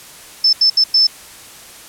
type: tone bursts at uneven times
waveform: sine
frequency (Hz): 5274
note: E8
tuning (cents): 0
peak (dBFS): -8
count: 4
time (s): 0.44-0.53 / 0.61-0.7 / 0.77-0.84 / 0.94-1.07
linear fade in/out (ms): 5
effects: white hiss -38 dBFS RMS until 1.88 s + low-pass 12000 Hz 12 dB/octave

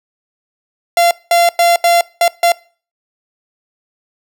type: tone bursts at uneven times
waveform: 45% pulse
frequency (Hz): 688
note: F5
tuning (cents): -26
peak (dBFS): -8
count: 6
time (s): 0.97-1.11 / 1.31-1.49 / 1.59-1.76 / 1.84-2.01 / 2.21-2.28 / 2.43-2.52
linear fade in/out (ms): 2
effects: noise-tail reverb RT60 0.4 s tail -22 dB re dry

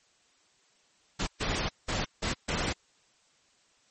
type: noise bursts at uneven times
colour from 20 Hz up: pink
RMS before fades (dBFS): -30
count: 5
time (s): 1.19-1.27 / 1.4-1.69 / 1.88-2.05 / 2.22-2.34 / 2.48-2.73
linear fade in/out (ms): 10
effects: white hiss -66 dBFS RMS until 3.9 s + MP3 32 kbps

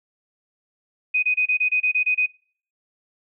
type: tone bursts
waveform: sine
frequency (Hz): 2499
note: D#7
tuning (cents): +7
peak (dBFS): -17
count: 10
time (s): 1.14-2.263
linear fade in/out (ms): 10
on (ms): 88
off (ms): 27
effects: noise-tail reverb RT60 0.5 s tail -24 dB re dry

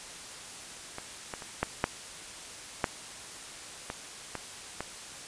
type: clicks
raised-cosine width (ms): 0.5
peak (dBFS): -22 / -20 / -27 / -11 / -9 / -10 / -19 / -19 / -18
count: 9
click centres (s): 0.984 / 1.338 / 1.422 / 1.63 / 1.841 / 2.842 / 3.901 / 4.353 / 4.806
effects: white hiss -44 dBFS RMS until 5.27 s + resampled to 22050 Hz

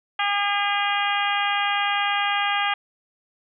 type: harmonic tone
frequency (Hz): 405.5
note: G#4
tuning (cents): -41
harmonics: 2 / 3 / 4 / 5 / 6 / 7 / 8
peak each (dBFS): -25 / -27 / -28 / -29 / -30 / -30 / -31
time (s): 0.19-2.74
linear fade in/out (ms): 5
effects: none

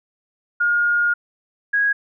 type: tone pair in turn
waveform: sine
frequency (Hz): 1425 / 1649.6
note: F6 / G#6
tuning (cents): +34 / -12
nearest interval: minor third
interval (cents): 254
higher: second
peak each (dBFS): -15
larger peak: neither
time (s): 0.6-1.14 / 1.73-1.93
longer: first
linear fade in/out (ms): 10
effects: none

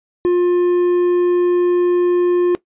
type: tone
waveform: triangle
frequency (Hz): 354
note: F4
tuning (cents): +23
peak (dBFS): -9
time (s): 0.25-2.55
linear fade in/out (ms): 0
effects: noise-tail reverb RT60 0.1 s tail -17 dB re dry + resampled to 8000 Hz

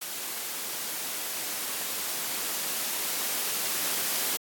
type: noise with level ramp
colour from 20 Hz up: white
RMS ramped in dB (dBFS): -35 to -28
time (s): 0.01-4.37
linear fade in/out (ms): 10
effects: high-pass 200 Hz 12 dB/octave + AAC 64 kbps

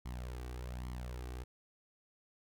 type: tone with flanger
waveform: sawtooth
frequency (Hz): 61.74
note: B1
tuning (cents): 0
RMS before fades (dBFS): -43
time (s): 0.05-1.44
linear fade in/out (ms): 10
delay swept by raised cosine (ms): 0.94 to 2.64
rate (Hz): 1.2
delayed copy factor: +0.65
effects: none

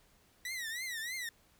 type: tone with vibrato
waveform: sawtooth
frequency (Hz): 1930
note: B6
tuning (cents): -40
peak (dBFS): -34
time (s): 0.45-1.29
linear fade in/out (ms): 2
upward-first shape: triangle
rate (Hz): 3.2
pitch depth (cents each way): 180
effects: pink hiss -67 dBFS RMS until 1.59 s

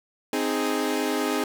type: chord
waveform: sawtooth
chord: Ab major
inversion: first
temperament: equal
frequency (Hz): 261.6 / 311.1 / 415.3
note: C4 / Eb4 / Ab4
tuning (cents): 0 / 0 / 0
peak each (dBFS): -24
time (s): 0.33-1.44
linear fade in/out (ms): 2
effects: none

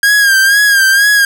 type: tone with vibrato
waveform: 45% pulse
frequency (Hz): 1618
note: G#6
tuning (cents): -46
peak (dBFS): -6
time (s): 0.03-1.25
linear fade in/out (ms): 2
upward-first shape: sine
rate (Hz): 2.1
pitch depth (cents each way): 63
effects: none

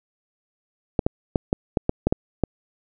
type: clicks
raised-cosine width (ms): 2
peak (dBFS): -5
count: 9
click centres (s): 0.992 / 1.065 / 1.358 / 1.529 / 1.772 / 1.894 / 2.07 / 2.125 / 2.437
effects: none

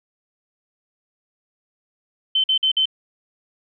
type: tone bursts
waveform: sine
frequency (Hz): 3075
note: G7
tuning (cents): -34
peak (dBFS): -15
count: 4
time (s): 2.35-2.856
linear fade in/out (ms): 5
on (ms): 89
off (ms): 50
effects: none

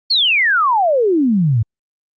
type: exponential sweep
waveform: sine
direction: down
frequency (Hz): 4500 to 103.1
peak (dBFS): -11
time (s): 0.1-1.63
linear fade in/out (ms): 10
effects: Opus 32 kbps

